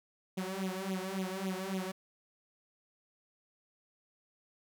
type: tone with flanger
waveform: sawtooth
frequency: 189.4 Hz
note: F#3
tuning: 41 cents sharp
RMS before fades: -37 dBFS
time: 0.37-1.92 s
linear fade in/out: 10 ms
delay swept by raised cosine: 0.29 to 3.59 ms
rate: 3.6 Hz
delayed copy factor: +1
effects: none